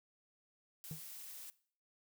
blue noise, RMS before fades -50 dBFS, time 0.84-1.5 s, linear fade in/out 0 ms
triangle tone with exponential decay, 155.56 Hz, D#3, in tune, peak -37 dBFS, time 0.91-1.05 s, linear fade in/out 2 ms, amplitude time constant 30 ms
effects noise-tail reverb RT60 0.5 s tail -19 dB re dry

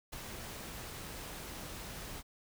pink noise with ADSR envelope, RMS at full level -41 dBFS, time 0.12-2.23 s, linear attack 14 ms, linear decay 5 ms, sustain -4 dB, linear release 40 ms, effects none

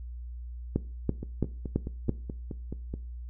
two click trains, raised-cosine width 3 ms, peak -22 / -12 dBFS, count 9 / 5, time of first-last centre 1.23-2.939 / 0.76-2.093 s, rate 4.68 / 3 Hz, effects noise-tail reverb RT60 0.4 s tail -19 dB re dry + added 60 Hz sine -37 dBFS peak until 3.29 s

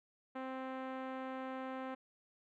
5% pulse tone with low-pass filter, 261.6 Hz, C4, in tune, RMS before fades -43 dBFS, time 0.35-1.95 s, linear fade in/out 10 ms, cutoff 1000 Hz, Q 0.52, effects none

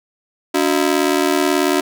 sawtooth ring-modulated tone, 327 Hz, E4, 14 cents flat, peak -7 dBFS, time 0.54-1.81 s, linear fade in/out 10 ms, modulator 39.2 Hz, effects none

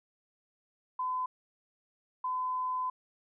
sine tone bursts at uneven times, 1015 Hz, B5, 47 cents sharp, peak -30 dBFS, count 2, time 0.99-1.26 / 2.24-2.9 s, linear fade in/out 5 ms, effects none

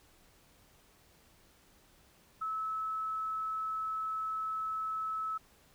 sine tone, 1300 Hz, E6, 24 cents flat, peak -33 dBFS, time 2.41-5.38 s, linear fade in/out 10 ms, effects pink hiss -64 dBFS RMS until 5.74 s

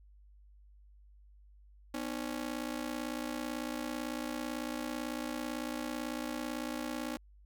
sawtooth ring-modulated tone, 277.2 Hz, C#4, in tune, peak -29 dBFS, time 1.94-7.17 s, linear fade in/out 2 ms, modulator 29 Hz, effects added 50 Hz sine -56 dBFS peak until 7.45 s

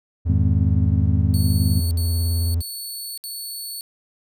triangle tone with vibrato, 83.8 Hz, E2, 29 cents sharp, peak -16 dBFS, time 0.25-2.62 s, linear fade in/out 20 ms, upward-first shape sine, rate 19 Hz, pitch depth 85 cents each way
harmonic tone, 51.5 Hz, G#1, 14 cents flat, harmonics 2 / 3 / 4 / 5, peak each -20 / -24 / -26 / -28 dBFS, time 0.28-1.81 s, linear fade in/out 20 ms
15% pulse tone bursts, 4435 Hz, C#8, in tune, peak -23 dBFS, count 4, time 1.34-3.809 s, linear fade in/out 0 ms, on 570 ms, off 63 ms
effects none

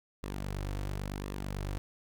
sawtooth tone with flanger, 49 Hz, G1, in tune, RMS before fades -37 dBFS, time 0.23-1.78 s, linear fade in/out 0 ms, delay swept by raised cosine 1.3 to 5 ms, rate 0.95 Hz, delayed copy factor -0.5, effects none

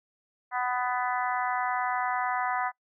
harmonic tone, 248.9 Hz, B3, 14 cents sharp, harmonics 3 / 4 / 5 / 6 / 7 / 8, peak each -30 / -32 / -34 / -36 / -37 / -38 dBFS, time 0.51-2.72 s, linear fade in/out 50 ms, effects noise-tail reverb RT60 0.1 s tail -23 dB re dry

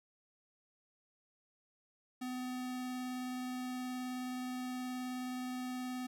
square tone with vibrato, 252.4 Hz, B3, 38 cents sharp, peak -39 dBFS, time 2.21-6.07 s, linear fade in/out 10 ms, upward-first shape triangle, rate 19 Hz, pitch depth 10 cents each way, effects none

